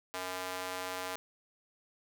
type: tone with high-pass filter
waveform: square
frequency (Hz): 92.1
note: F#2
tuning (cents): -7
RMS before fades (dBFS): -39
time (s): 0.14-1.16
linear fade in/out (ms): 0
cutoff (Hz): 690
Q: 0.9
effects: none